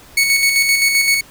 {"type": "tone with tremolo", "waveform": "sawtooth", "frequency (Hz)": 2217, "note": "C#7", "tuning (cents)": 0, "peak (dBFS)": -7, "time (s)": [0.17, 1.21], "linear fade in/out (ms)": 5, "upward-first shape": "square", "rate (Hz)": 7.7, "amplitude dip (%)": 40, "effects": ["pink hiss -43 dBFS RMS until 1.3 s"]}